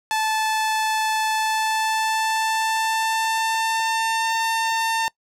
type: tone with pitch glide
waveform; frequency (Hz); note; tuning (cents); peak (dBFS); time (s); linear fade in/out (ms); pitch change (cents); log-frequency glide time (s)
sawtooth; 873 to 902.7; A5 to A5; -14 to +44; -16; 0.11-5.08; 0; +58; 1.31-4.34
effects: noise-tail reverb RT60 0.1 s tail -24 dB re dry + low-pass 11000 Hz 12 dB/octave